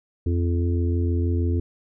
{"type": "harmonic tone with a mistuned harmonic", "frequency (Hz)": 86.3, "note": "F2", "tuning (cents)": -20, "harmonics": [1, 3, 4, 5], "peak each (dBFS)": [-20, -29, -30, -35], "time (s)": [0.26, 1.6], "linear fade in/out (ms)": 5, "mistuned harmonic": 1, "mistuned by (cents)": -22, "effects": []}